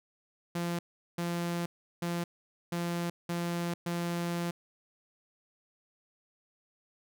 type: tone bursts at uneven times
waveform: sawtooth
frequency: 172.1 Hz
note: F3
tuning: 25 cents flat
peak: -27 dBFS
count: 6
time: 0.55-0.79 / 1.18-1.66 / 2.02-2.24 / 2.72-3.1 / 3.29-3.74 / 3.86-4.51 s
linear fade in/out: 5 ms
effects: none